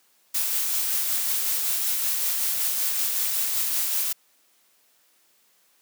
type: noise with tremolo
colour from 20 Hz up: blue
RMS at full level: -24 dBFS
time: 0.34-4.13 s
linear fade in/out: 10 ms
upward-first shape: sine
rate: 5.3 Hz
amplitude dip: 25%
effects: white hiss -63 dBFS RMS until 5.81 s + high-pass 200 Hz 12 dB/octave